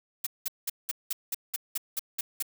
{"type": "noise bursts", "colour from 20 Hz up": "blue", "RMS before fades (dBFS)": -30, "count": 11, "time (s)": [0.24, 2.426], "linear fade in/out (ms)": 5, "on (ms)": 26, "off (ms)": 190, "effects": []}